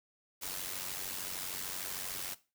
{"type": "noise with amplitude modulation", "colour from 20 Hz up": "white", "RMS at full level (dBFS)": -37, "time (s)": [0.41, 2.35], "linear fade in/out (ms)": 20, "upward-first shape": "sine", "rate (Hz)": 93.2, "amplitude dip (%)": 65, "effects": ["noise-tail reverb RT60 0.3 s tail -17 dB re dry"]}